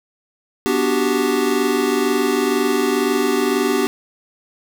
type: chord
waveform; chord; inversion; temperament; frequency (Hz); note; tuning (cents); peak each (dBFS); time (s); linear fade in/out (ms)
square; G major seventh; first; equal; 246.9 / 293.7 / 370 / 392; B3 / D4 / F#4 / G4; 0 / 0 / 0 / 0; -23 / -23 / -24 / -20; 0.66-3.87; 0
effects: none